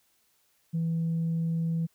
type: tone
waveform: sine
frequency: 164.81 Hz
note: E3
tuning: in tune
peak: -24 dBFS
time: 0.73-1.87 s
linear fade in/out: 20 ms
effects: tanh soft clip ceiling -23 dBFS + white hiss -69 dBFS RMS until 1.94 s